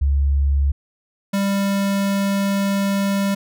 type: tone pair in turn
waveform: sine / square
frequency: 70 / 197.99 Hz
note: C#2 / G3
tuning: +18 / +18 cents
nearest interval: octave + tritone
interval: 1800 cents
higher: second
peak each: -14 / -18 dBFS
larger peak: first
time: 0.01-0.72 / 1.33-3.35 s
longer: second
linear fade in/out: 10 ms
effects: none